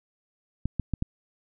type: clicks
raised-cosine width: 5 ms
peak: -14 dBFS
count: 4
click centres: 0.656 / 0.797 / 0.937 / 1.024 s
effects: none